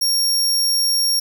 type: tone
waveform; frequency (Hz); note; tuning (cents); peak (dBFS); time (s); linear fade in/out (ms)
sawtooth; 5560; F8; -9; -13; 0.01-1.2; 10
effects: none